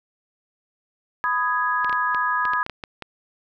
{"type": "chord", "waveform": "sine", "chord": "G# minor", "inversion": "first", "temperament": "just", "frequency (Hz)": [996.7, 1245.9, 1661.2], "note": ["B5", "D#6", "G#6"], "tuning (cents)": [16, 2, 0], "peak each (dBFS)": -24, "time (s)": [1.24, 2.63], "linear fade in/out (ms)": 0}
{"type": "clicks", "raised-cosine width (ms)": 0.3, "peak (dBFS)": -16, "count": 10, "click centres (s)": [1.846, 1.896, 1.928, 2.147, 2.453, 2.535, 2.664, 2.697, 2.838, 3.023]}
{"effects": []}